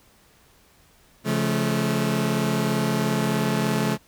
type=chord; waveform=sawtooth; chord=Db augmented; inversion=none; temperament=just; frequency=138.59 / 173.24 / 216.5 Hz; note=Db3 / F3 / A3; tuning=0 / -14 / -28 cents; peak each=-22 / -23 / -20 dBFS; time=1.24-3.98 s; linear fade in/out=50 ms; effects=pink hiss -57 dBFS RMS until 4.07 s